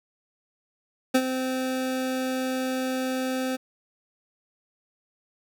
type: tone with ADSR envelope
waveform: 25% pulse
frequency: 258.9 Hz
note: C4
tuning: 18 cents flat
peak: -12 dBFS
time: 1.14-3.57 s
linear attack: 11 ms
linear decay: 58 ms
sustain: -10 dB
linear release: 19 ms
effects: none